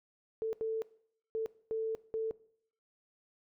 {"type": "tone bursts at uneven times", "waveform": "sine", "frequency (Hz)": 444.2, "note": "A4", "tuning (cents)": 16, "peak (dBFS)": -31, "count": 5, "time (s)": [[0.42, 0.53], [0.61, 0.82], [1.35, 1.46], [1.71, 1.95], [2.14, 2.31]], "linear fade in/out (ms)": 0, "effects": ["noise-tail reverb RT60 0.6 s tail -20 dB re dry"]}